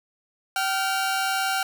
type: tone pair together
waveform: sawtooth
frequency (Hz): 769.2 / 1396.9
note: G5 / F6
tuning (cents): -33 / 0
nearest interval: minor seventh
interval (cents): 1033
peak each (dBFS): -21 / -23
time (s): 0.56-1.63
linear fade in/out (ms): 2
effects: none